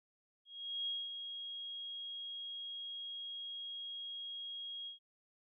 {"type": "tone with ADSR envelope", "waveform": "sine", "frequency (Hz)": 3280, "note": "G#7", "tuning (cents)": -22, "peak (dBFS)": -35, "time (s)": [0.45, 4.99], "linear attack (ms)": 420, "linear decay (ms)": 220, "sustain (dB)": -7, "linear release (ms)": 120, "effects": []}